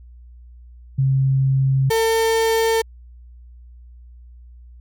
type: tone pair in turn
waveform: sine / 35% pulse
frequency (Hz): 134.2 / 450.5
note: C3 / A4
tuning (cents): +44 / +41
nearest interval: octave + major sixth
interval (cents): 2097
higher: second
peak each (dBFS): -14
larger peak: neither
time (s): 0.98-1.9 / 1.9-2.82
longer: neither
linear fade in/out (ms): 10
effects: added 60 Hz sine -40 dBFS peak until 4.8 s